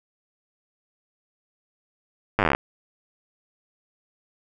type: slowing click train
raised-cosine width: 0.5 ms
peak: -4 dBFS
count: 14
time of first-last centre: 2.39-2.549 s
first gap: 9 ms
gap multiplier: 1.05
effects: none